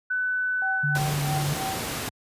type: tone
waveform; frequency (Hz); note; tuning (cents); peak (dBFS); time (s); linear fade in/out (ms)
sine; 1500; F#6; +23; -23; 0.1-0.98; 10
type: tone with tremolo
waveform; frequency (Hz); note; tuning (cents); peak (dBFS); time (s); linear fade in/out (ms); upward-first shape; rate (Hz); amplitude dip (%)
sine; 768; G5; -36; -28; 0.62-1.89; 0; sine; 3.1; 95
type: tone with vibrato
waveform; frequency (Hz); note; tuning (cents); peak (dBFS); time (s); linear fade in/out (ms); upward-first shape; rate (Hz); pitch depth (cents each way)
sine; 145; D3; -22; -24; 0.83-1.54; 10; sine; 4.4; 18
type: noise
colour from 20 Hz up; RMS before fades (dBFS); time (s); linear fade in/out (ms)
pink; -30; 0.95-2.09; 2
effects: high-pass 80 Hz 12 dB/octave + resampled to 32000 Hz